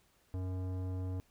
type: tone with tanh clipping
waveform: sine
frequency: 92.6 Hz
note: F#2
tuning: 2 cents sharp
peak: -37 dBFS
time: 0.34-1.2 s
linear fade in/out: 0 ms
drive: 16 dB
effects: pink hiss -70 dBFS RMS until 1.3 s